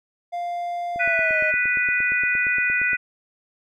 triangle tone with pitch glide, 698.5 to 622.3 Hz, F5 to D#5, 0 to 0 cents, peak -23 dBFS, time 0.32-1.52 s, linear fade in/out 20 ms, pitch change -200 cents, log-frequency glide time 0.95-1.4 s
click train, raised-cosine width 2 ms, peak -25 dBFS, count 18, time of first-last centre 0.96-2.932 s, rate 8.62 Hz
harmonic tone, 493.9 Hz, B4, in tune, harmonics 3 / 4 / 5, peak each -23 / -23 / -23 dBFS, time 0.99-2.97 s, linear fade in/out 20 ms
effects none

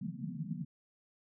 pink band-pass noise, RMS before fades -40 dBFS, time 0.01-0.65 s, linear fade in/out 10 ms, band 140 to 240 Hz, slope 96 dB/octave, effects none

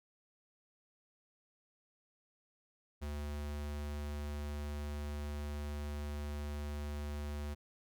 square tone, 73.42 Hz, D2, in tune, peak -39 dBFS, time 3.01-7.55 s, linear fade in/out 20 ms, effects none

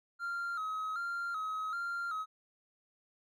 triangle tone with vibrato, 1330 Hz, E6, 15 cents sharp, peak -32 dBFS, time 0.19-2.26 s, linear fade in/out 50 ms, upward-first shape square, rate 1.3 Hz, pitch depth 75 cents each way, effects tanh soft clip ceiling -28 dBFS

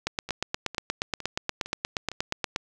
two click trains, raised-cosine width 0.2 ms, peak -9 / -20 dBFS, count 22 / 5, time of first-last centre 0.07-2.561 / 0.29-2.116 s, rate 8.43 / 2.19 Hz, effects none

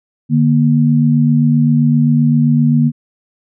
sine tone pair together, 149.24 / 236.9 Hz, D3 / A#3, +28 / +28 cents, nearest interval minor sixth, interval 800 cents, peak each -11 dBFS, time 0.29-2.92 s, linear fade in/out 50 ms, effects none

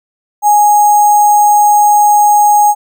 sine tone with sample-and-hold, 830.6 Hz, G#5, in tune, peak -4 dBFS, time 0.42-2.75 s, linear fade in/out 50 ms, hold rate 7350 Hz, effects none

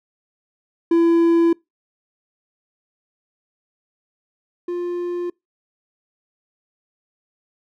triangle tone pair in turn, 335.8 / 351.3 Hz, E4 / F4, +32 / +10 cents, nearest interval minor second, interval 78 cents, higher second, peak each -10 / -20 dBFS, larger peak first, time 0.91-1.53 / 4.68-5.3 s, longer neither, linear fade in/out 5 ms, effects noise-tail reverb RT60 0.2 s tail -26 dB re dry

